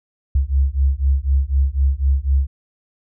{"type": "beating tone pair", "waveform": "sine", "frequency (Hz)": [66.3, 70.3], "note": ["C2", "C#2"], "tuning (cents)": [23, 25], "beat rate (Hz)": 4, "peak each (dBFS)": -17, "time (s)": [0.35, 2.47], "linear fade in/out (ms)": 5, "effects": []}